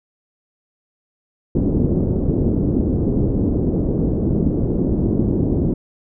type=low-pass noise; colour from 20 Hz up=white; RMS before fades=-18 dBFS; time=1.55-5.74 s; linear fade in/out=5 ms; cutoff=350 Hz; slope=24 dB/octave; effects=none